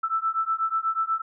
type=beating tone pair; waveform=sine; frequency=1318.5 / 1326.7 Hz; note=E6 / E6; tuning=0 / +11 cents; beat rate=8.2 Hz; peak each=-26 dBFS; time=0.03-1.22 s; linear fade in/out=10 ms; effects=none